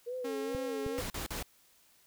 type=tone with vibrato; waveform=sine; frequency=466.2 Hz; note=A#4; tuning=in tune; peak=-35 dBFS; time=0.06-1.02 s; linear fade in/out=20 ms; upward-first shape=sine; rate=2.3 Hz; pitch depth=160 cents each way
type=tone; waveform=sawtooth; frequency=270.7 Hz; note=C#4; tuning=41 cents flat; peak=-34 dBFS; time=0.24-1 s; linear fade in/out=10 ms
type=clicks; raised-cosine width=5 ms; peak=-27 dBFS; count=2; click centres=0.549 / 0.864 s
type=noise bursts; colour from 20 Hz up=pink; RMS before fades=-38 dBFS; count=3; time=0.98-1.426 s; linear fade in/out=0 ms; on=120 ms; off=43 ms
effects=white hiss -65 dBFS RMS until 2.06 s